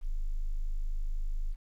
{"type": "tone", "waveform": "sine", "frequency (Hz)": 26, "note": "G#0", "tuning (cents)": 3, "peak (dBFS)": -27, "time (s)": [0.01, 1.56], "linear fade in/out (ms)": 50, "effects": ["tanh soft clip ceiling -25 dBFS", "11-bit"]}